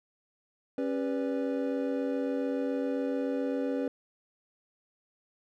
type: tone cluster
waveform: triangle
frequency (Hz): 273.6 / 397.8 / 493.8 / 581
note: C#4 / G4 / B4 / D5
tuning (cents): -23 / +25 / 0 / -19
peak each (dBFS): -29 / -37 / -31 / -37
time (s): 0.78-3.88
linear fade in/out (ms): 2
effects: none